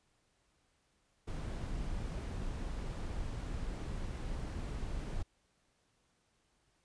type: noise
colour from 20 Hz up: brown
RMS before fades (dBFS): -39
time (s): 1.27-5.23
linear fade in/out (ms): 10
effects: pink hiss -75 dBFS RMS until 6.84 s + resampled to 22050 Hz